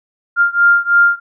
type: beating tone pair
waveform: sine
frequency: 1398 / 1401.1 Hz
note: F6 / F6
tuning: +1 / +5 cents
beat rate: 3.1 Hz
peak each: -11 / -12 dBFS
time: 0.36-1.2 s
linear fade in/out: 50 ms
effects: none